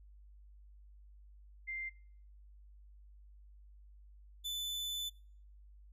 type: tone pair in turn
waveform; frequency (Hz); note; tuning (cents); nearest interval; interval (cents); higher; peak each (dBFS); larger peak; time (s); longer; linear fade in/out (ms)
sine / 40% pulse; 2093 / 3504; C7 / A7; 0 / -8; major sixth; 892; second; -38 / -36; second; 1.67-1.9 / 4.44-5.1; second; 20
effects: noise-tail reverb RT60 0.6 s tail -26 dB re dry + added 50 Hz sine -55 dBFS peak until 5.92 s